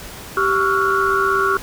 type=tone cluster; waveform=sine; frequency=389.7 / 1119 / 1355 / 1431 Hz; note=G4 / C#6 / E6 / F6; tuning=-10 / +16 / +47 / +42 cents; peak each=-20 dBFS; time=0.37-1.57 s; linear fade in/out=2 ms; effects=pink hiss -35 dBFS RMS until 1.62 s